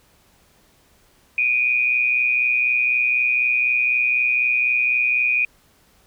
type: tone pair together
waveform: sine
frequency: 2349 / 2473 Hz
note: D7 / D#7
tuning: 0 / -11 cents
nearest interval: minor second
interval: 89 cents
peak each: -23 / -17 dBFS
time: 1.38-5.45 s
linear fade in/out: 2 ms
effects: pink hiss -57 dBFS RMS until 6.06 s